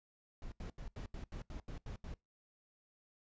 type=noise bursts; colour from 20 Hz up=brown; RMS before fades=-45 dBFS; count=10; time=0.42-2.14 s; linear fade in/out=2 ms; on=100 ms; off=80 ms; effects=noise-tail reverb RT60 0.2 s tail -23 dB re dry + resampled to 16000 Hz